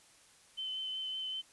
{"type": "tone with vibrato", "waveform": "sine", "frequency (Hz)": 3059, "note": "G7", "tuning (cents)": -43, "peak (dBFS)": -36, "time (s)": [0.57, 1.42], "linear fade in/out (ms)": 20, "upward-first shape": "triangle", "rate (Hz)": 5.3, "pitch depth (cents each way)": 14, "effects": ["white hiss -62 dBFS RMS until 1.52 s", "resampled to 24000 Hz"]}